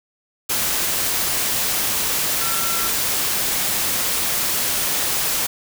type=tone in noise; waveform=sine; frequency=1353 Hz; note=E6; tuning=45 cents sharp; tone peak=-28 dBFS; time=2.41-2.88 s; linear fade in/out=10 ms; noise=white; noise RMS=-21 dBFS; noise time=0.49-5.47 s; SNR=-10 dB; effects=none